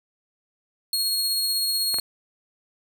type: tone with tremolo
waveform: sawtooth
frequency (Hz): 4299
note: C8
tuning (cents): +46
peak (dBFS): -18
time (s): 0.93-2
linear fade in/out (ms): 2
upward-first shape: triangle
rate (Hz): 16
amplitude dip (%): 25
type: clicks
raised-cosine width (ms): 0.5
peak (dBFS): -19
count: 2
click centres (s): 1.943 / 1.986
effects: none